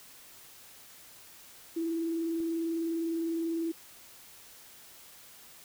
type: tone with vibrato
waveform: sine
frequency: 330.1 Hz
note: E4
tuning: 2 cents sharp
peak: -29 dBFS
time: 1.76-3.72 s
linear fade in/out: 10 ms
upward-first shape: triangle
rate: 20 Hz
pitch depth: 40 cents each way
type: click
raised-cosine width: 2 ms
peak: -38 dBFS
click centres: 2.403 s
effects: white hiss -53 dBFS RMS until 5.64 s